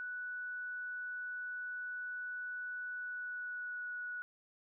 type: tone with pitch glide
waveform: sine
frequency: 1480 to 1468.1 Hz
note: F#6 to F#6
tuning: 0 to -14 cents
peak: -39 dBFS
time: 0-4.22 s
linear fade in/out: 0 ms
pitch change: -14 cents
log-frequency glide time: 2.93-3.88 s
effects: none